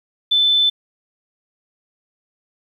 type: tone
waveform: sine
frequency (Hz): 3520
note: A7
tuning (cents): 0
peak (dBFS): -12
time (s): 0.31-0.7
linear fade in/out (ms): 10
effects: 8-bit